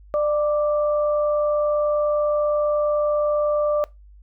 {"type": "tone pair together", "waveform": "sine", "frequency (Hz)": [595.2, 1174.7], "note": ["D5", "D6"], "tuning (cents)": [23, 0], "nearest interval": "octave", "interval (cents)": 1177, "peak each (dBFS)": [-18, -28], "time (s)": [0.14, 3.84], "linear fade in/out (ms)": 0, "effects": ["noise-tail reverb RT60 0.2 s tail -21 dB re dry", "added 50 Hz sine -44 dBFS peak until 4.22 s"]}